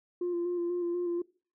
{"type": "tone with vibrato", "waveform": "sine", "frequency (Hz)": 349.2, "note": "F4", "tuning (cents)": 0, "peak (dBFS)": -27, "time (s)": [0.21, 1.22], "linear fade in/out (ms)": 5, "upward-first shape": "square", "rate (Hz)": 4.1, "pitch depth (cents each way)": 21, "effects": ["noise-tail reverb RT60 0.4 s tail -23 dB re dry", "tanh soft clip ceiling -26 dBFS"]}